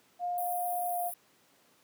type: tone with pitch glide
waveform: sine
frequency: 709 to 703.7 Hz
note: F5 to F5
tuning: +26 to +13 cents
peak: -30 dBFS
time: 0.19-1.12 s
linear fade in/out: 50 ms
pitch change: -13 cents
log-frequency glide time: 0.88-0.93 s
type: high-pass noise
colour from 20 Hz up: pink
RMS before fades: -41 dBFS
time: 0.38-1.14 s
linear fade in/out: 2 ms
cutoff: 9400 Hz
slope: 96 dB/octave
effects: pink hiss -65 dBFS RMS until 1.83 s + high-pass 200 Hz 12 dB/octave